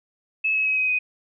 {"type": "tone with pitch steps", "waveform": "sine", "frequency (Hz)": [2595, 2571, 2547, 2524, 2501], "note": ["E7", "E7", "D#7", "D#7", "D#7"], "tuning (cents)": [-28, -44, 40, 24, 8], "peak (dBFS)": -19, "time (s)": [0.44, 0.99], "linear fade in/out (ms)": 10, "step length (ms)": 110, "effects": []}